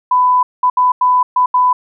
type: tone bursts at uneven times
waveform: sine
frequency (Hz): 999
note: B5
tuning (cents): +20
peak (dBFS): -8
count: 6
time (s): 0.11-0.43 / 0.63-0.7 / 0.77-0.92 / 1.01-1.23 / 1.36-1.46 / 1.54-1.73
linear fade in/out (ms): 5
effects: none